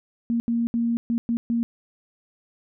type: tone bursts at uneven times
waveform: sine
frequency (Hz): 233.5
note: A#3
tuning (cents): +3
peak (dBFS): -20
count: 6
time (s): 0.3-0.4 / 0.48-0.67 / 0.74-0.97 / 1.1-1.18 / 1.29-1.37 / 1.5-1.63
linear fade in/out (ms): 0
effects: none